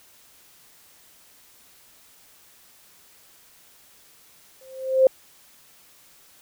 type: tone with exponential growth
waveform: sine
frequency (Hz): 525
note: C5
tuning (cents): +6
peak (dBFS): -9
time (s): 4.61-5.07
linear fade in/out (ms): 2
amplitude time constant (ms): 100
effects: white hiss -54 dBFS RMS until 6.41 s